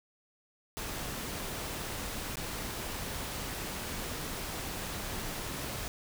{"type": "noise with dropouts", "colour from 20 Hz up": "pink", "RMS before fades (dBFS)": -38, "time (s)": [0.77, 5.88], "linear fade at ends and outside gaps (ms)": 0, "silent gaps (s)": [2.356, 2.37], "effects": []}